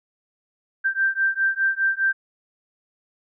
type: beating tone pair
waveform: sine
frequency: 1568 / 1572.9 Hz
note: G6 / G6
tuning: 0 / +5 cents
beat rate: 4.9 Hz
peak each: -22 dBFS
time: 0.84-2.13 s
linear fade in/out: 20 ms
effects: none